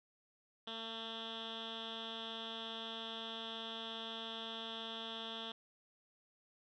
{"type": "tone with low-pass filter", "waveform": "10% pulse", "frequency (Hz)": 225.6, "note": "A3", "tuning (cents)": 44, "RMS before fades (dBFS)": -45, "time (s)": [0.67, 5.52], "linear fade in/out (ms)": 5, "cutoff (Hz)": 3400, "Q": 7.8, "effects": []}